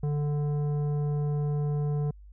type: tone with tanh clipping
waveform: sine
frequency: 146.83 Hz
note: D3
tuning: in tune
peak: -27 dBFS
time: 0.03-2.11 s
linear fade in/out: 5 ms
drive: 11 dB
effects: added 50 Hz sine -46 dBFS peak until 2.32 s